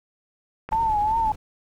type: clicks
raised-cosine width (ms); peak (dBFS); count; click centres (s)
0.5; -19; 2; 0.69 / 0.728
type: noise with tremolo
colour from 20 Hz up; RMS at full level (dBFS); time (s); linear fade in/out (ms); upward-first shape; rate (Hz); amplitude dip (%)
brown; -34; 0.71-1.36; 10; square; 11; 25
type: tone with vibrato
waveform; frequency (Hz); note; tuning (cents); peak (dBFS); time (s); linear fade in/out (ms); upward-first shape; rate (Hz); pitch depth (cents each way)
sine; 870; A5; -20; -19; 0.72-1.32; 2; triangle; 2.7; 100
effects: none